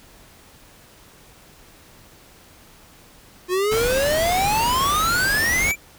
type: exponential sweep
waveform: square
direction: up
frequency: 354.1 to 2381 Hz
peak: -19 dBFS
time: 3.48-5.76 s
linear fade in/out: 50 ms
type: noise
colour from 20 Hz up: pink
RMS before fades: -27 dBFS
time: 3.71-5.72 s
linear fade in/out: 10 ms
effects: pink hiss -49 dBFS RMS until 5.98 s